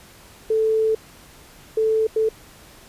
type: tone bursts at uneven times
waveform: sine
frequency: 440 Hz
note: A4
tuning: in tune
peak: -16 dBFS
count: 3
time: 0.5-0.95 / 1.77-2.07 / 2.16-2.29 s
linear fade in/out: 5 ms
effects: pink hiss -47 dBFS RMS until 2.88 s + resampled to 32000 Hz